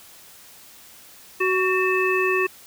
harmonic tone with a mistuned harmonic, 373.7 Hz, F#4, 17 cents sharp, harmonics 1 / 3 / 5 / 7, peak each -21 / -26 / -26 / -24 dBFS, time 1.4-2.47 s, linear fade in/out 10 ms, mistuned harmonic 5, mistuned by -54 cents, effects white hiss -47 dBFS RMS until 2.66 s

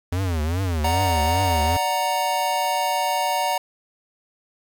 square tone with vibrato, 85.5 Hz, F2, 36 cents flat, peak -22 dBFS, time 0.12-1.77 s, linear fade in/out 5 ms, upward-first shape triangle, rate 2.5 Hz, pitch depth 250 cents each way
square chord, D augmented, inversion none, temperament equal, 587.3 / 740 / 932.3 Hz, D5 / F#5 / A#5, 0 / 0 / 0 cents, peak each -29 / -25 / -24 dBFS, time 0.84-3.58 s, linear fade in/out 5 ms
clicks, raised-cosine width 0.3 ms, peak -30 dBFS, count 8, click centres 2.341 / 2.537 / 2.65 / 2.75 / 3.089 / 3.442 / 3.518 / 3.556 s
effects 8-bit

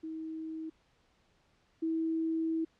sine tone pair in turn, 319.1 / 324.1 Hz, D#4 / E4, +44 / -29 cents, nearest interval unison, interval 27 cents, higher second, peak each -37 / -29 dBFS, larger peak second, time 0.03-0.7 / 1.82-2.65 s, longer second, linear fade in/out 10 ms, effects pink hiss -70 dBFS RMS until 2.79 s + low-pass 5000 Hz 12 dB/octave

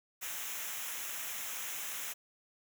white noise with comb filter, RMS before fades -40 dBFS, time 0.21-2.14 s, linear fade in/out 20 ms, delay 0.22 ms, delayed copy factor -0.7, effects none

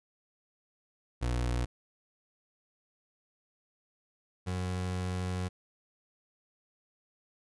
30% pulse tone pair in turn, 60.4 / 91.36 Hz, B1 / F#2, -38 / -21 cents, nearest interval perfect fifth, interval 717 cents, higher second, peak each -26 / -29 dBFS, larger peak first, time 1.21-1.66 / 4.46-5.49 s, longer second, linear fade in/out 20 ms, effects resampled to 24000 Hz

